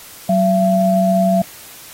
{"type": "tone pair together", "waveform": "sine", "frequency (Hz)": [187.35, 675], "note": ["F#3", "E5"], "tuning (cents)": [22, 41], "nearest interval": "octave + minor seventh", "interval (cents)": 2219, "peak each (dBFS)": -14, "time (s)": [0.29, 1.42], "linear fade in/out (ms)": 5, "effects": ["white hiss -38 dBFS RMS until 1.93 s", "AAC 48 kbps"]}